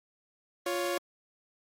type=tone pair together; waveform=sawtooth; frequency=350.9 / 557 Hz; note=F4 / C#5; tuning=+8 / +8 cents; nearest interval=minor sixth; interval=800 cents; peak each=-28 dBFS; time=0.66-0.98 s; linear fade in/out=5 ms; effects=MP3 64 kbps

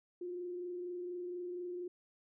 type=tone with frequency modulation; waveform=sine; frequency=355.4 Hz; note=F4; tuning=30 cents sharp; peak=-39 dBFS; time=0.21-1.88 s; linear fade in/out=5 ms; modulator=24.2 Hz; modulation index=0.28; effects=none

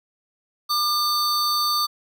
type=tone pair together; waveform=square; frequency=1200 / 4531 Hz; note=D6 / C#8; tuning=+37 / +37 cents; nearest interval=octave + major seventh; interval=2300 cents; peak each=-23 dBFS; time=0.69-1.87 s; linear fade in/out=20 ms; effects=none

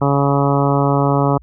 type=harmonic tone; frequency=140.4 Hz; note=C#3; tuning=22 cents sharp; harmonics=1 / 2 / 3 / 4 / 5 / 6 / 7 / 8 / 9; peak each=-16 / -19 / -21 / -22 / -23 / -24 / -24 / -25 / -26 dBFS; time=0.01-1.38 s; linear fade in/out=10 ms; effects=added 60 Hz sine -41 dBFS peak until 1.42 s

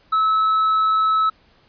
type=tone; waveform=triangle; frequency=1299 Hz; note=E6; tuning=26 cents flat; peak=-13 dBFS; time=0.12-1.3 s; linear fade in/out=10 ms; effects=pink hiss -56 dBFS RMS until 1.68 s + resampled to 11025 Hz

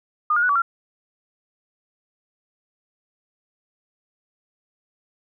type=tone with pitch steps; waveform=sine; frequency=1219 / 1421 / 1477 / 1144 / 1372 Hz; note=D#6 / F6 / F#6 / D6 / F6; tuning=-36 / +30 / -3 / -46 / -31 cents; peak=-16 dBFS; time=0.3-0.62 s; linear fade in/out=5 ms; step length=64 ms; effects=none

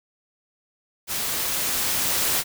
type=noise with level ramp; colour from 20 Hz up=white; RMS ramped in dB=-27 to -22 dBFS; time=1.07-2.44 s; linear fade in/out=50 ms; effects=none

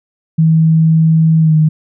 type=tone with pitch glide; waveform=sine; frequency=160.7 to 155.59 Hz; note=E3 to D#3; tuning=-44 to 0 cents; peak=-6 dBFS; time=0.38-1.69 s; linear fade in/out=10 ms; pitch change=-56 cents; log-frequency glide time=1.4-1.55 s; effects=none

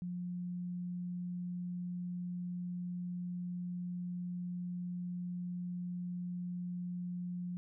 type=tone; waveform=sine; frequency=177.7 Hz; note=F3; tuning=30 cents sharp; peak=-37 dBFS; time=0.02-7.57 s; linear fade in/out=0 ms; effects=none

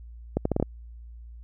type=accelerating click train; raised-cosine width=2 ms; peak=-10 dBFS; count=6; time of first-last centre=0.37-0.626 s; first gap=84 ms; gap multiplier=0.75; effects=added 58 Hz sine -41 dBFS peak until 1.43 s

